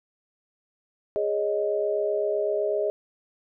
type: chord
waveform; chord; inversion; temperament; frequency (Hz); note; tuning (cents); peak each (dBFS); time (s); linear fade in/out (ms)
sine; Ab suspended fourth; none; equal with one note detuned; 413.4 / 554.4 / 622.3; Ab4 / Db5 / Eb5; -8 / 0 / 0; -26 / -31 / -26; 1.16-2.9; 0
effects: none